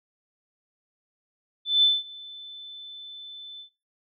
sine tone with ADSR envelope, 3520 Hz, A7, in tune, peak -14 dBFS, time 1.65-3.7 s, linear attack 180 ms, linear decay 200 ms, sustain -24 dB, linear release 100 ms, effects noise-tail reverb RT60 0.3 s tail -23 dB re dry

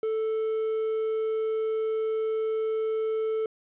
triangle tone, 440 Hz, A4, in tune, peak -23 dBFS, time 0.03-3.46 s, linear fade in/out 2 ms, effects resampled to 8000 Hz + 10-bit

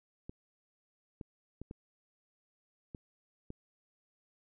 clicks, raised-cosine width 3 ms, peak -30 dBFS, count 6, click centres 0.295 / 1.212 / 1.616 / 1.711 / 2.948 / 3.504 s, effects none

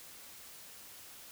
silence, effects white hiss -52 dBFS RMS until 1.31 s

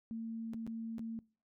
sine tone with dropouts, 226.4 Hz, A3, 50 cents sharp, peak -38 dBFS, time 0.11-1.19 s, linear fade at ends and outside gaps 0 ms, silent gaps 0.535-0.543 / 0.666-0.675 / 0.983-0.993 s, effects noise-tail reverb RT60 0.4 s tail -24 dB re dry

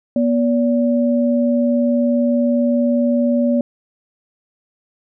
sine tone pair together, 241.3 / 574 Hz, B3 / D5, -40 / -40 cents, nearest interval octave + minor third, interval 1500 cents, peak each -14 / -19 dBFS, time 0.16-3.61 s, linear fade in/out 2 ms, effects none

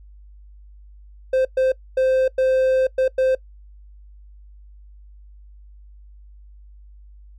triangle tone bursts at uneven times, 521 Hz, C5, 7 cents flat, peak -13 dBFS, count 6, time 1.33-1.45 / 1.57-1.72 / 1.97-2.28 / 2.38-2.87 / 2.98-3.08 / 3.18-3.35 s, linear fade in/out 5 ms, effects noise-tail reverb RT60 0.1 s tail -21 dB re dry + added 50 Hz sine -42 dBFS peak until 7.38 s

